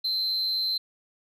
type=tone with amplitude modulation; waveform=sine; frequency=4096 Hz; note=C8; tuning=38 cents flat; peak=-20 dBFS; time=0.04-0.78 s; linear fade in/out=10 ms; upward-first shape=sine; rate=298 Hz; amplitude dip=50%; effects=tanh soft clip ceiling -22 dBFS